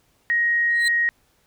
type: tone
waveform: sine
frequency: 1881 Hz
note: A#6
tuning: 15 cents sharp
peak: -17 dBFS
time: 0.3-1.09 s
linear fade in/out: 0 ms
type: tone with exponential growth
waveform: 35% pulse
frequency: 4045 Hz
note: B7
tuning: 41 cents sharp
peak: -18 dBFS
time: 0.7-0.88 s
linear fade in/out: 1 ms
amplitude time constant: 37 ms
effects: pink hiss -63 dBFS RMS until 1.46 s